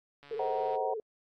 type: click train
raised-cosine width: 0.3 ms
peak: -37 dBFS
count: 76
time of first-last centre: 0.23-0.754 s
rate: 143 Hz
type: tone with vibrato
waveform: sine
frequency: 440 Hz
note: A4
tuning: in tune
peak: -34 dBFS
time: 0.31-1 s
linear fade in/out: 2 ms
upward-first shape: sine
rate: 19 Hz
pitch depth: 83 cents each way
type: chord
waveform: sine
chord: C half-diminished seventh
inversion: none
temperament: just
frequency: 523.3 / 627.9 / 753.5 / 941.9 Hz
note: C5 / Eb5 / Gb5 / Bb5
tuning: 0 / +16 / +31 / +18 cents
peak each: -34 / -39 / -33 / -38 dBFS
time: 0.39-0.94 s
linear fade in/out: 5 ms
effects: AAC 48 kbps